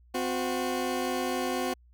20% pulse tone pair together, 256.9 / 363.3 Hz, C4 / F#4, -32 / -32 cents, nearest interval tritone, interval 600 cents, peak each -26 dBFS, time 0.14-1.74 s, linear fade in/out 10 ms, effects added 60 Hz sine -55 dBFS peak until 1.93 s

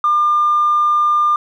triangle tone with tanh clipping, 1200 Hz, D6, 37 cents sharp, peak -11 dBFS, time 0.04-1.36 s, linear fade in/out 2 ms, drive 4 dB, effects none

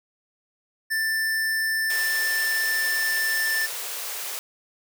square tone, 1773 Hz, A6, 13 cents sharp, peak -23 dBFS, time 0.9-3.67 s, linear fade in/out 20 ms
white high-pass noise, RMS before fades -32 dBFS, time 1.9-4.39 s, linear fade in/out 0 ms, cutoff 380 Hz, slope 96 dB/octave
effects none

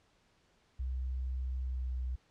sine tone with pitch glide, 64 to 62.97 Hz, C2 to B1, -38 to +34 cents, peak -33 dBFS, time 0.79-2.16 s, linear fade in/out 10 ms, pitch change -28 cents, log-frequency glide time 1.61-1.91 s, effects pink hiss -70 dBFS RMS until 2.3 s + low-pass 6000 Hz 12 dB/octave

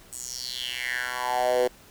10% pulse tone with high-pass filter sweep, 125 Hz, B2, 21 cents sharp, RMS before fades -28 dBFS, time 0.12-1.68 s, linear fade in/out 10 ms, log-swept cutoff 8400 to 430 Hz, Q 4.9, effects pink hiss -52 dBFS RMS until 1.9 s

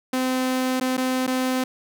sawtooth tone with dropouts, 257.3 Hz, C4, 29 cents flat, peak -17 dBFS, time 0.13-1.64 s, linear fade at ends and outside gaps 5 ms, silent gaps 0.8-0.81 / 0.969-0.977 / 1.267-1.275 s, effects none

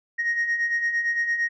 sine beating tone pair, 1864.7 / 1873.5 Hz, A#6 / A#6, 0 / +8 cents, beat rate 8.8 Hz, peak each -28 / -21 dBFS, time 0.18-1.49 s, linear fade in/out 20 ms, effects tanh soft clip ceiling -18 dBFS

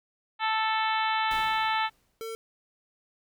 harmonic tone, 440 Hz, A4, in tune, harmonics 2 / 3 / 4 / 5 / 6 / 7 / 8 / 9, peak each -27 / -31 / -33 / -35 / -37 / -38 / -39 / -40 dBFS, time 0.39-1.9 s, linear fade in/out 50 ms
pink noise with exponential decay, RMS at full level -41 dBFS, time 1.31-2.33 s, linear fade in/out 1 ms, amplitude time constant 220 ms
square tone, 449.9 Hz, A4, 39 cents sharp, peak -35 dBFS, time 2.21-2.35 s, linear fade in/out 0 ms
effects none

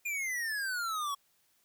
square exponential sweep, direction down, 2437 to 1105 Hz, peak -33 dBFS, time 0.05-1.15 s, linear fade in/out 10 ms, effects white hiss -71 dBFS RMS until 1.64 s

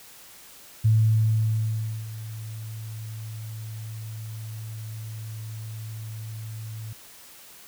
sine tone with ADSR envelope, 110 Hz, A2, in tune, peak -15 dBFS, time 0.84-6.93 s, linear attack 15 ms, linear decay 1200 ms, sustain -18 dB, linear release 4 ms, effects white hiss -48 dBFS RMS until 7.67 s

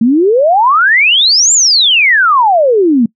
sine exponential two-way sweep, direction up then down, 217.7 to 7459 to 217.7 Hz, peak -5 dBFS, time 0.01-3.06 s, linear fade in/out 5 ms, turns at 1.53 s, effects noise-tail reverb RT60 0.1 s tail -24 dB re dry

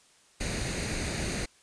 pink noise with comb filter, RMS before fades -32 dBFS, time 0.4-1.46 s, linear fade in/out 10 ms, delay 0.46 ms, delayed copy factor +0.55, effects white hiss -61 dBFS RMS until 1.62 s + resampled to 22050 Hz

